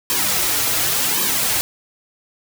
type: noise with flanger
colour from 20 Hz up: white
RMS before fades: -19 dBFS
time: 0.1-1.61 s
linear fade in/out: 0 ms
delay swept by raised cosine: 1.4 to 5.6 ms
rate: 0.9 Hz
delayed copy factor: -0.8
effects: none